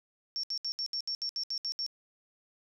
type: tone bursts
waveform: sine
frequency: 5470 Hz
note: F8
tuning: 37 cents flat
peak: -31 dBFS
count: 11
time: 0.36-1.864 s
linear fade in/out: 0 ms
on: 74 ms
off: 69 ms
effects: none